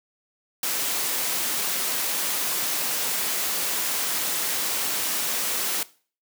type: noise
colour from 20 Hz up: white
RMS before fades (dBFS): -26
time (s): 0.63-5.83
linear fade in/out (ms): 2
effects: noise-tail reverb RT60 0.4 s tail -19 dB re dry + high-pass 200 Hz 12 dB/octave